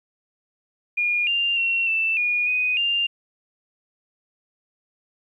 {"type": "tone with pitch steps", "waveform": "sine", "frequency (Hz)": [2430, 2792, 2730, 2658, 2443, 2493, 2796], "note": ["D#7", "F7", "F7", "E7", "D#7", "D#7", "F7"], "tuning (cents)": [-42, -1, -40, 14, -32, 3, 1], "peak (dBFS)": -19, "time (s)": [0.97, 3.07], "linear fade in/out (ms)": 10, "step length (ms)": 300, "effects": ["10-bit"]}